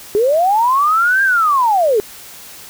sine linear two-way sweep, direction up then down, 394.4 to 1616 to 394.4 Hz, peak -10 dBFS, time 0.15-2 s, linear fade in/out 0 ms, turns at 1.23 s, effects white hiss -36 dBFS RMS until 2.69 s

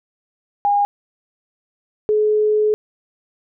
sine tone pair in turn, 814 / 425.6 Hz, G#5 / G#4, -35 / +42 cents, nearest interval major seventh, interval 1123 cents, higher first, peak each -13 dBFS, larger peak neither, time 0.65-0.85 / 2.09-2.74 s, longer second, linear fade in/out 0 ms, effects none

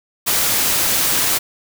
white noise, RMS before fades -17 dBFS, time 0.26-1.39 s, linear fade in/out 20 ms, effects none

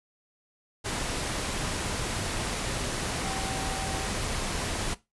sine tone in noise, 770 Hz, G5, 31 cents flat, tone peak -36 dBFS, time 3.23-4.07 s, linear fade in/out 20 ms, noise pink, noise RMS -31 dBFS, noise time 0.84-4.95 s, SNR -8 dB, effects noise-tail reverb RT60 0.2 s tail -17 dB re dry + resampled to 24000 Hz

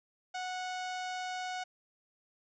sawtooth tone, 736 Hz, F#5, 9 cents flat, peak -32 dBFS, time 0.34-1.64 s, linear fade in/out 10 ms, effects resampled to 16000 Hz

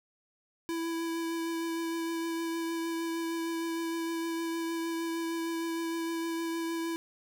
square tone with vibrato, 331.5 Hz, E4, 10 cents sharp, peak -32 dBFS, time 0.69-6.96 s, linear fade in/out 0 ms, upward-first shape triangle, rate 6.5 Hz, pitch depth 14 cents each way, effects none

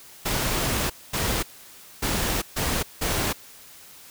pink noise bursts at uneven times, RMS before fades -25 dBFS, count 5, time 0.25-0.9 / 1.13-1.43 / 2.02-2.42 / 2.56-2.83 / 3.01-3.33 s, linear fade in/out 10 ms, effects white hiss -47 dBFS RMS until 4.1 s

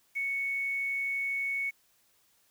sine tone with quantisation, 2217 Hz, C#7, in tune, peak -29 dBFS, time 0.15-1.71 s, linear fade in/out 20 ms, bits 9, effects white hiss -68 dBFS RMS until 2.5 s

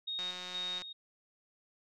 sine tone with tremolo, 3729 Hz, A#7, in tune, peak -35 dBFS, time 0.07-0.93 s, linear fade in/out 10 ms, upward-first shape square, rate 2.1 Hz, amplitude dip 60%
click train, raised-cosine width 0.2 ms, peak -28 dBFS, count 115, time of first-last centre 0.19-0.82 s, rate 181 Hz
effects none

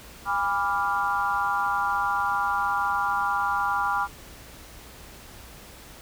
sine chord, G# diminished seventh, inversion none, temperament equal with one note detuned, 812.1 / 987.8 / 1174.7 / 1396.9 Hz, G#5 / B5 / D6 / F6, -39 / 0 / 0 / 0 cents, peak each -28 dBFS, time 0.25-4.08 s, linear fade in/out 50 ms, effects added 60 Hz sine -51 dBFS peak until 6.01 s + pink hiss -46 dBFS RMS until 6.01 s

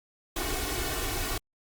pink noise with comb filter, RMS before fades -31 dBFS, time 0.36-1.38 s, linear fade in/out 5 ms, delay 2.7 ms, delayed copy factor +0.9, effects Opus 48 kbps

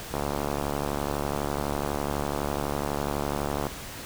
click train, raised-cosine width 1 ms, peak -14 dBFS, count 255, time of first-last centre 0.14-3.668 s, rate 72 Hz, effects pink hiss -39 dBFS RMS until 4.05 s

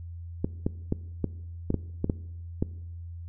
clicks, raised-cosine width 3 ms, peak -12 dBFS, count 9, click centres 0.445 / 0.665 / 0.924 / 1.243 / 1.704 / 1.743 / 2.044 / 2.098 / 2.625 s, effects noise-tail reverb RT60 0.9 s tail -20 dB re dry + added 85 Hz sine -37 dBFS peak until 3.28 s

